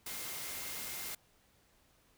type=tone in noise; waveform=sine; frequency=2108 Hz; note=C7; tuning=12 cents sharp; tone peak=-53 dBFS; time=0.06-1.15 s; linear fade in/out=5 ms; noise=white; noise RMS=-42 dBFS; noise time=0.06-1.15 s; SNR=-14 dB; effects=pink hiss -69 dBFS RMS until 2.17 s